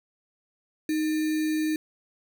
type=tone with sample-and-hold; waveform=sine; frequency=311.1 Hz; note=D#4; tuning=in tune; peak=-23 dBFS; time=0.89-1.76 s; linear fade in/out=2 ms; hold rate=2100 Hz; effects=none